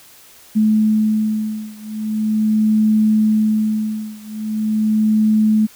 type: beating tone pair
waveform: sine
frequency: 215.6 / 216.01 Hz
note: A3 / A3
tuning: -35 / -32 cents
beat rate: 0.41 Hz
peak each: -16 / -17 dBFS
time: 0.55-5.67 s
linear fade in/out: 20 ms
effects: white hiss -45 dBFS RMS until 5.75 s